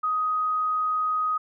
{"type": "tone", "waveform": "sine", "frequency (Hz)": 1253, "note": "D#6", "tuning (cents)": 12, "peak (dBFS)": -22, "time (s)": [0.03, 1.38], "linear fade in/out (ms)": 10, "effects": []}